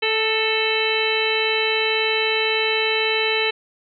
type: harmonic tone with a mistuned harmonic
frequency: 439.1 Hz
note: A4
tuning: 4 cents flat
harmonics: 1 / 2 / 3 / 4 / 5 / 6 / 7 / 9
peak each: -23 / -29 / -33 / -29 / -26 / -24 / -26 / -27 dBFS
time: 0.02-3.51 s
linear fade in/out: 10 ms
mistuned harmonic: 4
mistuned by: +27 cents
effects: none